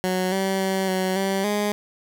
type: tone with pitch steps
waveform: 15% pulse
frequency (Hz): 184.7 / 192.3 / 191.2 / 187.1 / 193.8 / 207.1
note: F#3 / G3 / G3 / F#3 / G3 / G#3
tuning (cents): -3 / -33 / -43 / +20 / -20 / -5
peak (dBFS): -15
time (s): 0.04-1.72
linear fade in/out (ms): 0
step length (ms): 280
effects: none